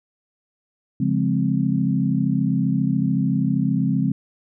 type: chord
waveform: sine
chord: Db major seventh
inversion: none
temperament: equal with one note detuned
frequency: 139.96 / 174.61 / 207.7 / 261.6 Hz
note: Db3 / F3 / Ab3 / C4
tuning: +17 / 0 / 0 / 0 cents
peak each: -23 dBFS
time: 1-4.12 s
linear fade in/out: 5 ms
effects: none